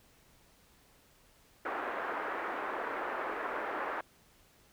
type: band-pass noise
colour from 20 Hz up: white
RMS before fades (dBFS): -37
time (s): 1.65-4.01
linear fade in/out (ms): 5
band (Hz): 310 to 1600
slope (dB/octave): 24
effects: pink hiss -64 dBFS RMS until 4.72 s